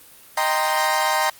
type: chord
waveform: 30% pulse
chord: C minor seventh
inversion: first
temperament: equal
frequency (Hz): 622.3 / 784 / 932.3 / 1046.5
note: Eb5 / G5 / Bb5 / C6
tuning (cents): 0 / 0 / 0 / 0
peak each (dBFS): -23 / -21 / -20 / -22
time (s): 0.37-1.3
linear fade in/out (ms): 5
effects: white hiss -47 dBFS RMS until 1.39 s + Opus 32 kbps